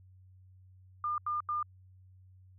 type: tone bursts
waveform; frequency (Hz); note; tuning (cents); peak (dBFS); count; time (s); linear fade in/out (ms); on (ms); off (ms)
sine; 1205; D6; +44; -30; 3; 1.04-1.628; 2; 140; 84
effects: added 93 Hz sine -55 dBFS peak until 2.58 s